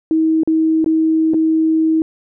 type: tone with dropouts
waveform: sine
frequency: 319.2 Hz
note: D#4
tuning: 44 cents sharp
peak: -11 dBFS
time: 0.11-2.02 s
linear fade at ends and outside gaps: 1 ms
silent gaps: 0.434-0.475 / 0.844-0.861 / 1.336-1.343 s
effects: none